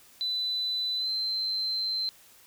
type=tone with pitch glide; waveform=sine; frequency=4000 to 4101 Hz; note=B7 to C8; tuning=+21 to -36 cents; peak=-27 dBFS; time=0.21-2.09 s; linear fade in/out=0 ms; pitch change=+43 cents; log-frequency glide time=0.96-1.1 s; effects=white hiss -56 dBFS RMS until 2.46 s